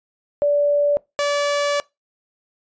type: tone pair in turn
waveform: sine / sawtooth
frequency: 580 / 576.7 Hz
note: D5 / D5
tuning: -22 / -32 cents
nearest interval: unison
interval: 10 cents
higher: first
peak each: -14 dBFS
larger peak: neither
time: 0.42-0.97 / 1.19-1.8 s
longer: second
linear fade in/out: 0 ms
effects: noise-tail reverb RT60 0.2 s tail -22 dB re dry + resampled to 16000 Hz